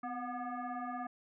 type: tone with frequency modulation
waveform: sine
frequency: 235.1 Hz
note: A#3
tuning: 15 cents sharp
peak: -37 dBFS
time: 0.03-1.07 s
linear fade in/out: 5 ms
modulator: 487 Hz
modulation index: 2.4
effects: none